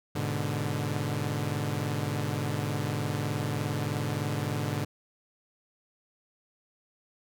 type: chord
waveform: sawtooth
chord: G# diminished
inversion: none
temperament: equal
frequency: 103.83 / 123.47 / 146.83 Hz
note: G#2 / B2 / D3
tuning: 0 / 0 / 0 cents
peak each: -29 / -31 / -28 dBFS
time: 0.15-4.85 s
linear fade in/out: 10 ms
effects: none